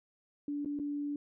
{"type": "tone with dropouts", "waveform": "sine", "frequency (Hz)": 289.7, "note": "D4", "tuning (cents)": -24, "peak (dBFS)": -33, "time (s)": [0.48, 1.16], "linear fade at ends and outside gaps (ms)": 2, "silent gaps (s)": [[0.648, 0.658], [0.79, 0.797]], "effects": []}